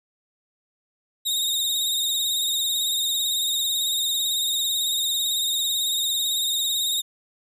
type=tone with vibrato; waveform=sawtooth; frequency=3729 Hz; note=A#7; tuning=in tune; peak=-19 dBFS; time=1.25-7.02 s; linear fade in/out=20 ms; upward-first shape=sine; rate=18 Hz; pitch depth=50 cents each way; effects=none